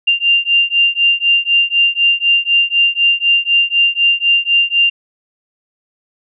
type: beating tone pair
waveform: sine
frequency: 2786 / 2790 Hz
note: F7 / F7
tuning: -5 / -2 cents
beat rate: 4 Hz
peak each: -13 dBFS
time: 0.07-4.9 s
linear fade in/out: 10 ms
effects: none